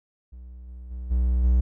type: tone with level steps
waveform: triangle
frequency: 61.6 Hz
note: B1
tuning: 4 cents flat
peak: -37 / -35 / -29 / -17 / -14 dBFS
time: 0.32-1.61 s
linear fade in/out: 10 ms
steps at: 0.67 / 0.9 / 1.1 / 1.43 s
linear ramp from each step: 20 ms
effects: none